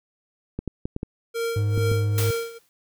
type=clicks; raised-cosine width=3 ms; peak=-15 dBFS; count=7; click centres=0.59 / 0.677 / 0.855 / 0.964 / 1.031 / 1.777 / 1.917 s
type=tone with tremolo; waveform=square; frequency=462.1 Hz; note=A#4; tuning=15 cents flat; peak=-24 dBFS; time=1.34-2.59 s; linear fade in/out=20 ms; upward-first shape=sine; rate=2.3 Hz; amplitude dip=85%
type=tone; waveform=triangle; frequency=103.83 Hz; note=G#2; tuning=in tune; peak=-18 dBFS; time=1.56-2.31 s; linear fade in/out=5 ms
type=noise with exponential decay; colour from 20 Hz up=white; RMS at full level=-27 dBFS; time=2.18-2.69 s; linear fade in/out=0 ms; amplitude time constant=110 ms
effects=none